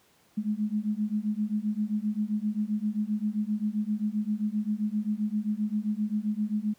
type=beating tone pair; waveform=sine; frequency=207.7 / 215.3 Hz; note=G#3 / A3; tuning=0 / -37 cents; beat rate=7.6 Hz; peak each=-29 dBFS; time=0.37-6.74 s; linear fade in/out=10 ms; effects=pink hiss -63 dBFS RMS until 6.78 s + high-pass 100 Hz 12 dB/octave